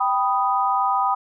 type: chord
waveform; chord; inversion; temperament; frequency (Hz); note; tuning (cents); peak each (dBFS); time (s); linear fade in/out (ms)
sine; G augmented; none; equal; 784 / 987.8 / 1244.5; G5 / B5 / D#6; 0 / 0 / 0; -22; 0-1.15; 10
effects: none